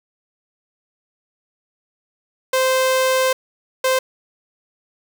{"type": "tone bursts at uneven times", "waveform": "sawtooth", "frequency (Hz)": 520, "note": "C5", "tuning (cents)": -11, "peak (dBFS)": -11, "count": 2, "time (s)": [[2.53, 3.33], [3.84, 3.99]], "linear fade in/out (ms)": 5, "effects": ["7-bit"]}